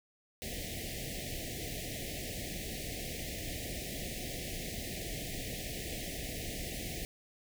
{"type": "band-stop noise", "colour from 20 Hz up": "pink", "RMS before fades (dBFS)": -40, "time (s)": [0.42, 7.05], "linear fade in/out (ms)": 0, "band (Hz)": [740, 1800], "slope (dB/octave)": 96, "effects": []}